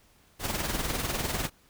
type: noise with tremolo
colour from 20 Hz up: pink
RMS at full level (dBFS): -28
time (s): 0.39-1.5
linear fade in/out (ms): 50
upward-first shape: triangle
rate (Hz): 20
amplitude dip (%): 65
effects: pink hiss -62 dBFS RMS until 1.69 s